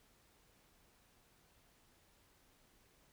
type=silence; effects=pink hiss -70 dBFS RMS until 3.12 s